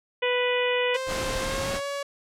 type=harmonic tone; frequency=493.9 Hz; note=B4; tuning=in tune; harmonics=1 / 2 / 3 / 4 / 5 / 6 / 7; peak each=-24 / -32 / -36 / -30 / -31 / -32 / -40 dBFS; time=0.22-0.97 s; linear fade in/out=10 ms
type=tone with pitch glide; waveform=sawtooth; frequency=523.3 to 564.1 Hz; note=C5 to C#5; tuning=0 to +30 cents; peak=-25 dBFS; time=0.94-2.03 s; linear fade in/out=5 ms; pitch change=+130 cents; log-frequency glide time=1.39-1.86 s
type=noise; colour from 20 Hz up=pink; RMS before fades=-31 dBFS; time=1.06-1.81 s; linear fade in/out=50 ms
effects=low-pass 9000 Hz 12 dB/octave